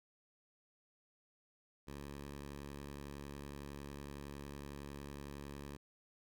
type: tone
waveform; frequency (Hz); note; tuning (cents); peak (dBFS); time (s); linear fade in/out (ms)
10% pulse; 70.9; C#2; +40; -38; 1.87-5.77; 10
effects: none